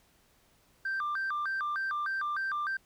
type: tone with vibrato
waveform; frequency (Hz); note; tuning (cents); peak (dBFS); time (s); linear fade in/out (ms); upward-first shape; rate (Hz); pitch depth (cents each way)
sine; 1364; F6; -41; -28; 0.85-2.77; 5; square; 3.3; 240
effects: tanh soft clip ceiling -28 dBFS + pink hiss -66 dBFS RMS until 2.85 s